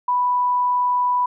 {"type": "tone", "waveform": "sine", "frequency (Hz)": 987.8, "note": "B5", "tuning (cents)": 0, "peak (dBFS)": -16, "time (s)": [0.08, 1.26], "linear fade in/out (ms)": 5, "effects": []}